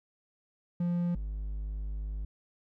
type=tone pair in turn; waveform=triangle; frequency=174.2 / 51.33 Hz; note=F3 / G#1; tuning=-4 / -20 cents; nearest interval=octave + major sixth; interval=2116 cents; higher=first; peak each=-25 / -31 dBFS; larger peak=first; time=0.8-1.15 / 1.15-2.25 s; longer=second; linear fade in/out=5 ms; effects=none